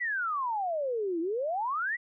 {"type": "exponential two-way sweep", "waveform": "sine", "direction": "down then up", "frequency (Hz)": [2012, 320, 2012], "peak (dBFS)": -28, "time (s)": [0, 1.97], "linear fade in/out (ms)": 20, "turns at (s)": 1.2, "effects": []}